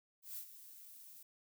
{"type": "noise with ADSR envelope", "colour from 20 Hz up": "violet", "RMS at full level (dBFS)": -44, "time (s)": [0.22, 1.23], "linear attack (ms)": 150, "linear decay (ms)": 82, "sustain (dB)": -12, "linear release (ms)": 4, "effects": []}